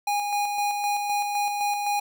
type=tone with tremolo; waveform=square; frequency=820 Hz; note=G#5; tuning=22 cents flat; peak=-23 dBFS; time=0.07-2 s; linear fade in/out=5 ms; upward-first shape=square; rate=3.9 Hz; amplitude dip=35%; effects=none